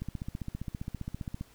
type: click train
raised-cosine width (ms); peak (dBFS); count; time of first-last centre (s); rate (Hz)
5; -23; 22; 0.02-1.411; 15.1
effects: pink hiss -60 dBFS RMS until 1.54 s

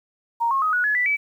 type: tone with pitch steps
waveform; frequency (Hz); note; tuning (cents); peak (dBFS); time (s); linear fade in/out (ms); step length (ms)
sine; 932.3 / 1083.4 / 1258.9 / 1462.9 / 1700 / 1975.5 / 2296; A#5 / C#6 / D#6 / F#6 / G#6 / B6 / D7; 0 / -40 / +20 / -20 / +40 / 0 / -40; -18; 0.4-1.17; 20; 110
effects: 9-bit

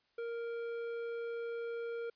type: tone with tanh clipping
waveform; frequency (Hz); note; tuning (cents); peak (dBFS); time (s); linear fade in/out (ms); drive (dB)
sine; 466.2; A#4; 0; -39; 0.18-2.1; 5; 11
effects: white hiss -75 dBFS RMS until 2.15 s + resampled to 11025 Hz

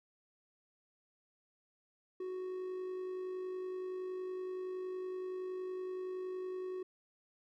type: tone with amplitude modulation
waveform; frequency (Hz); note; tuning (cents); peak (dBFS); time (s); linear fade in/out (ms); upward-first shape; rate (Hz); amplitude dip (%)
triangle; 370; F#4; 0; -35; 2.2-6.83; 5; sine; 50.7; 30
effects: none

